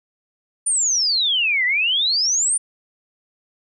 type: exponential two-way sweep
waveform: sine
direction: down then up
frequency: 9397 to 1930 to 9397 Hz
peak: -16 dBFS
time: 0.66-2.58 s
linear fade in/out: 10 ms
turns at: 1.65 s
effects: none